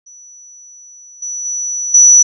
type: tone with level steps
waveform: sine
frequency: 5920 Hz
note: F#8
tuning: in tune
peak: -36 / -20 / -17 / -3 dBFS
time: 0.06-2.23 s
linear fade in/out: 10 ms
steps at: 1.22 / 1.45 / 1.94 s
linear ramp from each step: 5 ms
effects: none